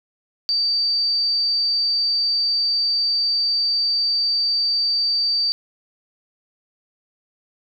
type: tone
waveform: sine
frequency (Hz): 4632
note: D8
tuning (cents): -25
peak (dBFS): -17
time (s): 0.49-5.52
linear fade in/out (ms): 0
effects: 9-bit